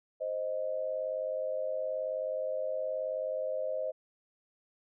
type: tone pair together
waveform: sine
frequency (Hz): 523.3 / 622.3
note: C5 / D#5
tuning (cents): 0 / 0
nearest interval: minor third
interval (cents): 300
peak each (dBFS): -34 / -34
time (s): 0.2-3.92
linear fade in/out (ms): 20
effects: none